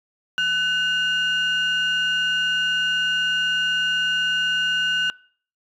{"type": "tone pair together", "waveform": "sine", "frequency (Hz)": [1500, 2832], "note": ["F#6", "F7"], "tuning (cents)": [23, 23], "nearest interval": "major seventh", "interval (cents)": 1100, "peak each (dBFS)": [-19, -21], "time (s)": [0.38, 5.1], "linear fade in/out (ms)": 0, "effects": ["noise-tail reverb RT60 0.5 s tail -24 dB re dry", "tanh soft clip ceiling -15 dBFS"]}